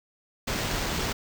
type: noise with sample-and-hold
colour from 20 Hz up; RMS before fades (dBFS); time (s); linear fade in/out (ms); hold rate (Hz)
pink; -29; 0.47-1.13; 10; 11025
effects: none